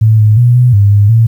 sine tone with pitch steps, 110 / 107 / 121.2 / 124.1 / 101.1 / 102.4 / 113.8 Hz, A2 / A2 / B2 / B2 / G#2 / G#2 / A#2, 0 / -48 / -32 / +9 / -46 / -24 / -41 cents, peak -3 dBFS, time 0.01-1.27 s, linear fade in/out 10 ms, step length 180 ms, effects 7-bit

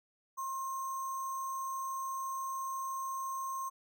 sine tone with sample-and-hold, 1067 Hz, C6, 34 cents sharp, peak -35 dBFS, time 0.37-3.7 s, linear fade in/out 20 ms, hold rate 7350 Hz, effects none

